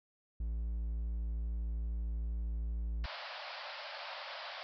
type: tone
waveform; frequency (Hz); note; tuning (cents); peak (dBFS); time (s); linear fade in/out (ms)
triangle; 56.4; A1; +44; -32; 0.4-3.06; 5
type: band-pass noise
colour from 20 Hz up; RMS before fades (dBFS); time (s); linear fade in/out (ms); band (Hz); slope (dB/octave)
pink; -45; 3.04-4.63; 0; 550 to 5100; 96
effects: none